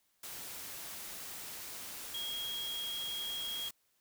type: tone in noise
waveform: sine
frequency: 3275 Hz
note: G#7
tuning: 25 cents flat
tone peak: -37 dBFS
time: 2.14-3.69 s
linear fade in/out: 5 ms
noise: white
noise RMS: -45 dBFS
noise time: 0.23-3.71 s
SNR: +5 dB
effects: white hiss -75 dBFS RMS until 4 s